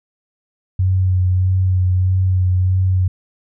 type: tone with vibrato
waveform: sine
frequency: 92.5 Hz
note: F#2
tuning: in tune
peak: -12 dBFS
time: 0.79-3.08 s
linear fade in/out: 5 ms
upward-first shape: sine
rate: 1.6 Hz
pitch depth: 21 cents each way
effects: none